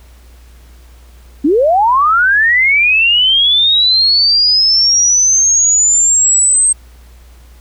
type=linear sweep; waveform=sine; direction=up; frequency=261.6 to 8372 Hz; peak=-7 dBFS; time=1.44-6.73 s; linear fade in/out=10 ms; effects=added 60 Hz sine -37 dBFS peak until 7.6 s + pink hiss -48 dBFS RMS until 7.6 s